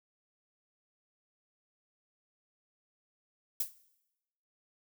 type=noise with exponential decay; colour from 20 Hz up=violet; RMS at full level=-27 dBFS; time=3.6-3.73 s; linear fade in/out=5 ms; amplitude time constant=28 ms; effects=noise-tail reverb RT60 0.9 s tail -18 dB re dry